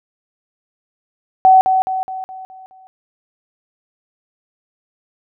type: tone with echo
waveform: sine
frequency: 755 Hz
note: F#5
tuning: 35 cents sharp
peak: -5 dBFS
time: 1.45-1.61 s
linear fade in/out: 0 ms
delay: 210 ms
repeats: 6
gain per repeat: -6 dB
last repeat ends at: 2.87 s
effects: none